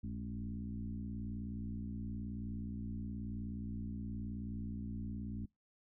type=tone with frequency modulation; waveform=sine; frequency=146.3 Hz; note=D3; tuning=6 cents flat; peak=-39 dBFS; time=0.03-5.46 s; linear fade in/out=10 ms; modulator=59 Hz; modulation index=1.9; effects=noise-tail reverb RT60 0.2 s tail -24 dB re dry